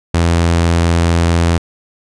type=tone; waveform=sawtooth; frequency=84.5 Hz; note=E2; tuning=43 cents sharp; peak=-6 dBFS; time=0.14-1.58 s; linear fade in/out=5 ms; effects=resampled to 22050 Hz